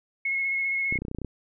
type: tone with vibrato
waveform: sine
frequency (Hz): 2174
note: C#7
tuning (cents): -34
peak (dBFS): -24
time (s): 0.25-0.98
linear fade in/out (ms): 5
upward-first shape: square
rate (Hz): 15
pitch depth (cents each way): 12
type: clicks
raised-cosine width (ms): 3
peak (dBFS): -20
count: 11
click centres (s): 0.925 / 0.957 / 0.988 / 1.02 / 1.051 / 1.083 / 1.114 / 1.148 / 1.186 / 1.217 / 1.247
effects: none